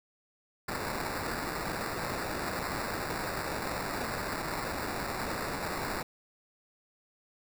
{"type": "noise with sample-and-hold", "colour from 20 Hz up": "white", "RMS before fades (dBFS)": -35, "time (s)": [0.68, 6.03], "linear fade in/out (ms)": 5, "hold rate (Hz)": 3150, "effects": []}